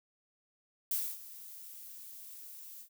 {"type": "noise with ADSR envelope", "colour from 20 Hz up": "violet", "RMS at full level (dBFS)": -32, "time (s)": [0.91, 2.89], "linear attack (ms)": 4, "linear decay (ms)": 260, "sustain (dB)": -17, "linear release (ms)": 84, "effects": []}